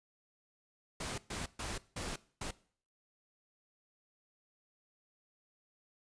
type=noise bursts at uneven times; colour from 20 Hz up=pink; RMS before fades=-40 dBFS; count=5; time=1-1.18 / 1.3-1.46 / 1.59-1.78 / 1.96-2.16 / 2.41-2.51 s; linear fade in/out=5 ms; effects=noise-tail reverb RT60 0.5 s tail -20 dB re dry + resampled to 22050 Hz